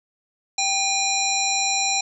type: harmonic tone with a mistuned harmonic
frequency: 810 Hz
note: G#5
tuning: 43 cents flat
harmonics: 1 / 3 / 5 / 7 / 9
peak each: -26 / -26 / -26 / -26 / -26 dBFS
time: 0.58-2.01 s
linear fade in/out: 5 ms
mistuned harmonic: 1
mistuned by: -58 cents
effects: none

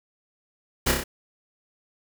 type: noise with echo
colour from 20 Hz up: pink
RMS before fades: -22 dBFS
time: 0.86-0.92 s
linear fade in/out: 10 ms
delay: 30 ms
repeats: 4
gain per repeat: -3 dB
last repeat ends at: 1.04 s
effects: none

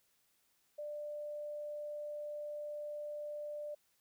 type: tone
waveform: sine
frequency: 593 Hz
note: D5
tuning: 17 cents sharp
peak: -40 dBFS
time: 0.78-3.75 s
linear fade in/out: 10 ms
effects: white hiss -75 dBFS RMS until 4 s

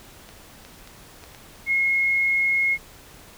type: clicks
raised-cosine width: 0.2 ms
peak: -26 dBFS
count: 5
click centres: 0.29 / 0.65 / 0.875 / 1.239 / 1.348 s
type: tone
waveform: sine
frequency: 2161 Hz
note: C#7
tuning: 45 cents flat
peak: -18 dBFS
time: 1.66-2.78 s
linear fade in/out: 50 ms
effects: pink hiss -47 dBFS RMS until 3.37 s

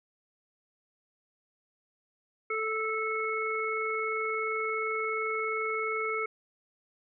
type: harmonic tone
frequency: 438.6 Hz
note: A4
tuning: 6 cents flat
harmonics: 1 / 3 / 5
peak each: -33 / -33 / -33 dBFS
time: 2.5-6.26 s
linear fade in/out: 5 ms
effects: none

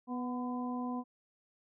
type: harmonic tone with a mistuned harmonic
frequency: 246.9 Hz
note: B3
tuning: in tune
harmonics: 1 / 2 / 3 / 4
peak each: -35 / -47 / -44 / -43 dBFS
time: 0.07-1.04 s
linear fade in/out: 50 ms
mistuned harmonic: 4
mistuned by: +39 cents
effects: none

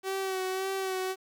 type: tone with vibrato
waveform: sawtooth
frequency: 380 Hz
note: F#4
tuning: 46 cents sharp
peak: -26 dBFS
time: 0.03-1.16 s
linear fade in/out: 50 ms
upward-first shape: sine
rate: 1.8 Hz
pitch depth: 30 cents each way
effects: 10-bit

